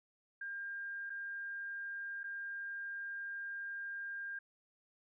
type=tone with dropouts; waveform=sine; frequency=1603 Hz; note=G6; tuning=38 cents sharp; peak=-40 dBFS; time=0.41-4.39 s; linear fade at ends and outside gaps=5 ms; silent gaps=1.097-1.101 / 2.233-2.24 s; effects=none